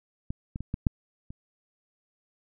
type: clicks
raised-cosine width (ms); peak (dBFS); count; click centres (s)
5; -19 / -21 / -22 / -17 / -9 / -28; 6; 0.305 / 0.559 / 0.606 / 0.741 / 0.868 / 1.305
effects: none